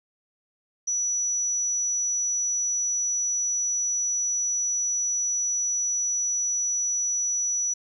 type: tone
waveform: sine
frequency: 5900 Hz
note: F#8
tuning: 6 cents flat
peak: -23 dBFS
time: 0.87-7.74 s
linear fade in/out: 10 ms
effects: 10-bit